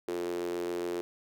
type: tone with high-pass filter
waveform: sawtooth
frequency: 87.31 Hz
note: F2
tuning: in tune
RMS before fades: -34 dBFS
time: 0.08-1.01 s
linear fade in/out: 0 ms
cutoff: 380 Hz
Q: 9.7
effects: none

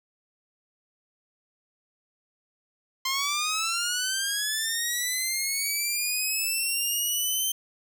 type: linear sweep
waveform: 10% pulse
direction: up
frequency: 1046.5 to 3117 Hz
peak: -17 dBFS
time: 3.05-7.52 s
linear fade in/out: 5 ms
effects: none

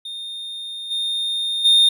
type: tone with level steps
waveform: triangle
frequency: 3654 Hz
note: A#7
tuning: 35 cents flat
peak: -27 / -19 / -9 dBFS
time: 0.05-1.89 s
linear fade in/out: 5 ms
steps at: 0.9 / 1.64 s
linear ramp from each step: 20 ms
effects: none

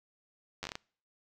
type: slowing click train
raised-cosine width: 0.2 ms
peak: -20 dBFS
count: 7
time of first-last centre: 0.63-0.754 s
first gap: 10 ms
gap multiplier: 1.29
effects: noise-tail reverb RT60 0.5 s tail -26 dB re dry

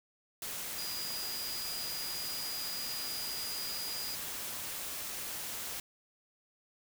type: tone in noise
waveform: sine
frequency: 4893 Hz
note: D#8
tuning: 30 cents flat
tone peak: -39 dBFS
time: 0.78-4.15 s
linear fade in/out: 2 ms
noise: white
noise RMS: -40 dBFS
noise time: 0.42-5.8 s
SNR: -2 dB
effects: none

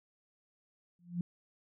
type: tone with exponential growth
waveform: sine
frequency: 174.61 Hz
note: F3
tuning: in tune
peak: -28 dBFS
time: 0.99-1.21 s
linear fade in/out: 2 ms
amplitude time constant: 47 ms
effects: none

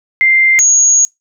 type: tone pair in turn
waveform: sine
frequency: 2093 / 6645 Hz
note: C7 / G#8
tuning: 0 / 0 cents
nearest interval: octave + minor sixth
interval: 2000 cents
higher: second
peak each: -6 dBFS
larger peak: neither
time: 0.21-0.59 / 0.59-1.05 s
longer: second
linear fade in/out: 0 ms
effects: noise-tail reverb RT60 0.2 s tail -25 dB re dry

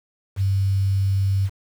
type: tone with quantisation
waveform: sine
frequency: 97.3 Hz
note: G2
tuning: 12 cents flat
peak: -17 dBFS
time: 0.36-1.5 s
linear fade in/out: 50 ms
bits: 7
effects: none

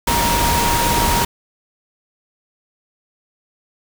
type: tone in noise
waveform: sine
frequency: 942 Hz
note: A#5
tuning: 18 cents sharp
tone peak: -18 dBFS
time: 0.07-1.25 s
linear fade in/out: 5 ms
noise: pink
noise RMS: -18 dBFS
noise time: 0.07-1.25 s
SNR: -3 dB
effects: none

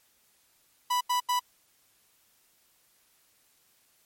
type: tone bursts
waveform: 45% pulse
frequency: 987.8 Hz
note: B5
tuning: in tune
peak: -24 dBFS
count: 3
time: 0.9-1.396 s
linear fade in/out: 10 ms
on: 110 ms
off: 83 ms
effects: white hiss -66 dBFS RMS until 4.05 s + MP3 64 kbps

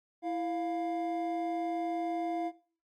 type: tone pair together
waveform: triangle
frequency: 331.1 / 701.6 Hz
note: E4 / F5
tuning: +8 / +8 cents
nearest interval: octave + minor second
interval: 1300 cents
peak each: -32 / -32 dBFS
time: 0.22-2.52 s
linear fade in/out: 50 ms
effects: noise-tail reverb RT60 0.4 s tail -17 dB re dry + Opus 48 kbps

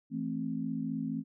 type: chord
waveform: sine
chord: A minor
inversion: second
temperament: just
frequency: 165 / 220 / 264 Hz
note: E3 / A3 / C4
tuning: +2 / 0 / +16 cents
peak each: -38 / -36 / -35 dBFS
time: 0.1-1.24 s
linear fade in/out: 50 ms
effects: none

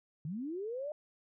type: linear sweep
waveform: sine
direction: up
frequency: 138.59 to 615 Hz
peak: -36 dBFS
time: 0.25-0.92 s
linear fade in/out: 2 ms
effects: none

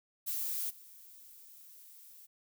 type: noise with level steps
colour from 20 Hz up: violet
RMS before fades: -36 / -55 dBFS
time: 0.26-2.27 s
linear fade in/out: 20 ms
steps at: 0.69 s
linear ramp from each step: 20 ms
effects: none

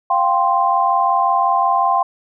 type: chord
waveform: sine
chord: F suspended second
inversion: none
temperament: equal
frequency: 698.5 / 784 / 1046.5 Hz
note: F5 / G5 / C6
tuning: 0 / 0 / 0 cents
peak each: -19 / -17 / -16 dBFS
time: 0.1-2.03 s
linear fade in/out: 5 ms
effects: none

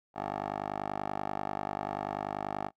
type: tone with band-pass filter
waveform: 10% pulse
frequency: 50.3 Hz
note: G1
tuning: 45 cents sharp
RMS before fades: -36 dBFS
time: 0.14-2.71 s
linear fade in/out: 50 ms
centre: 800 Hz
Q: 2.1
effects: noise-tail reverb RT60 0.1 s tail -24 dB re dry

